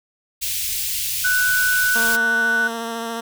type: band-stop noise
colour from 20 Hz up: white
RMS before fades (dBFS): -24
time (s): 0.41-2.17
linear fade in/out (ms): 20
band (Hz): 120 to 2400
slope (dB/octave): 24
type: tone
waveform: sine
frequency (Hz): 1489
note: F#6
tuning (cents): +11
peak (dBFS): -16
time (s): 1.24-2.68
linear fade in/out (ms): 10
type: tone with vibrato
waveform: 10% pulse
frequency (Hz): 229.7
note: A#3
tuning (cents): -25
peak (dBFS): -17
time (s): 1.95-3.21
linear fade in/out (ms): 10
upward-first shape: sine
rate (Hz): 14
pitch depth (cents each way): 16
effects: none